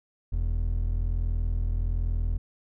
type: tone pair together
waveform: triangle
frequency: 41.2 / 82.41 Hz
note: E1 / E2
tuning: 0 / 0 cents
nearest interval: octave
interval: 1200 cents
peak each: -23 / -28 dBFS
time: 0.32-2.38 s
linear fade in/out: 10 ms
effects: none